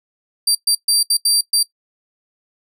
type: tone bursts at uneven times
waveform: 25% pulse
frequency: 4699 Hz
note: D8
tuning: in tune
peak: -8 dBFS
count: 6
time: 0.47-0.55 / 0.67-0.75 / 0.88-1.03 / 1.1-1.17 / 1.25-1.41 / 1.53-1.63 s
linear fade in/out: 5 ms
effects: noise-tail reverb RT60 0.1 s tail -18 dB re dry